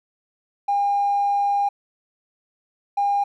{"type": "tone pair in turn", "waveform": "triangle", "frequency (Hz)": [807, 807], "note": ["G#5", "G#5"], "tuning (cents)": [-50, -50], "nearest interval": "unison", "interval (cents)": 0, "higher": "neither", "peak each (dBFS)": -14, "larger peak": "neither", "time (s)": [[0.68, 1.69], [2.97, 3.24]], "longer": "first", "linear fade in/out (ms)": 10, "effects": ["tanh soft clip ceiling -15 dBFS"]}